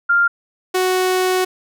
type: tone pair in turn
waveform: sine / sawtooth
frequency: 1396.9 / 370 Hz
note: F6 / F#4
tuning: 0 / 0 cents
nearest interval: octave + major seventh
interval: 2300 cents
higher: first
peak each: -11 dBFS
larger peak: neither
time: 0.09-0.28 / 0.74-1.45 s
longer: second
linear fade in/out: 10 ms
effects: none